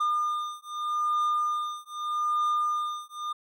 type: beating tone pair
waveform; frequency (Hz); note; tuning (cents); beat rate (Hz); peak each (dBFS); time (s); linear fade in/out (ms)
triangle; 1209 / 1209.81; D6 / D#6; +50 / -49; 0.81; -27 / -27; 0-3.33; 10
effects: none